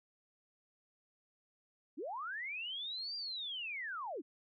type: linear two-way sweep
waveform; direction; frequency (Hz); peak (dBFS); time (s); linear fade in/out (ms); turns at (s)
sine; up then down; 238.3 to 4792 to 238.3; -39; 1.97-4.22; 20; 3.16
effects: none